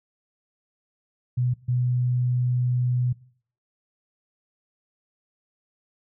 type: tone bursts at uneven times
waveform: sine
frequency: 124.2 Hz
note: B2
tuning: 10 cents sharp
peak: -20 dBFS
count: 2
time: 1.37-1.54 / 1.68-3.13 s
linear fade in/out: 10 ms
effects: noise-tail reverb RT60 0.5 s tail -20 dB re dry